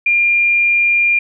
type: tone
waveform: sine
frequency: 2400 Hz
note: D7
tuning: 37 cents sharp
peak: -10 dBFS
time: 0.06-1.19 s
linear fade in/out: 5 ms
effects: none